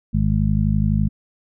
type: harmonic tone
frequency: 51.91 Hz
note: G#1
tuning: in tune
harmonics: 1 / 2 / 3 / 4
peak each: -21 / -21 / -21 / -21 dBFS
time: 0.13-1.09 s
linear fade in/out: 20 ms
effects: none